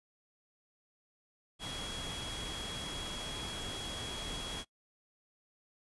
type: tone in noise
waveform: sine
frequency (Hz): 3322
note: G#7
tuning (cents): 0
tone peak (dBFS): -42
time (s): 1.59-4.65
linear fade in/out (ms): 50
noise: pink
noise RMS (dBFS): -42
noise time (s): 1.59-4.65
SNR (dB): -3
effects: noise-tail reverb RT60 0.1 s tail -23 dB re dry + resampled to 24000 Hz